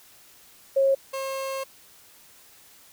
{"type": "tone pair in turn", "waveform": ["sine", "30% pulse"], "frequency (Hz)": [543, 537.1], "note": ["C#5", "C5"], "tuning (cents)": [-36, 45], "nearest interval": "unison", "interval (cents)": 19, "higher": "first", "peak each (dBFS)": [-17, -26], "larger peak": "first", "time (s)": [[0.76, 0.95], [1.13, 1.64]], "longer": "second", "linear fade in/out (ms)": 10, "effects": ["white hiss -53 dBFS RMS until 2.92 s"]}